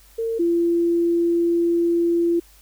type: tone pair in turn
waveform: sine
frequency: 454.9 / 340.8 Hz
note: A#4 / F4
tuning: -42 / -42 cents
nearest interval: perfect fourth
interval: 500 cents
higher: first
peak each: -21 / -16 dBFS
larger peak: second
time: 0.18-0.39 / 0.39-2.4 s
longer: second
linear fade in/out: 10 ms
effects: added 50 Hz sine -51 dBFS peak until 2.61 s + white hiss -53 dBFS RMS until 2.61 s